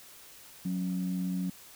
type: tone pair together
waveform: sine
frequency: 183 / 275.4 Hz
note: F#3 / C#4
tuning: -19 / -11 cents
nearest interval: perfect fifth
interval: 708 cents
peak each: -29 / -37 dBFS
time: 0.65-1.5 s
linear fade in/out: 5 ms
effects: tanh soft clip ceiling -23 dBFS + white hiss -52 dBFS RMS until 1.75 s